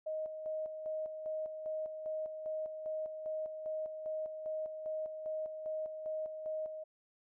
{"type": "tone with tremolo", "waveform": "sine", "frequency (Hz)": 625, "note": "D#5", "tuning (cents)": 8, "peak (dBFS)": -35, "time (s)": [0.06, 6.84], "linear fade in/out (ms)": 10, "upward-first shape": "square", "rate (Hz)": 2.5, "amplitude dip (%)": 50, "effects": []}